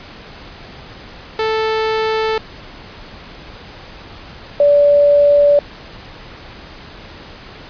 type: tone pair in turn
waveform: sawtooth / sine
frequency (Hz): 440 / 578.2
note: A4 / D5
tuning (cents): 0 / -27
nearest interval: perfect fourth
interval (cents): 473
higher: second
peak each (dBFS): -11 / -7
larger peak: second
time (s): 1.39-2.38 / 4.6-5.59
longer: neither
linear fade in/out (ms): 2
effects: pink hiss -36 dBFS RMS until 7.69 s + resampled to 11025 Hz